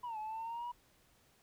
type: exponential two-way sweep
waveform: sine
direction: down then up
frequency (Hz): 1004 to 851 to 975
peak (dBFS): -37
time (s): 0.03-0.72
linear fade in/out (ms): 10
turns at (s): 0.18
effects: tanh soft clip ceiling -37 dBFS + pink hiss -69 dBFS RMS until 1.42 s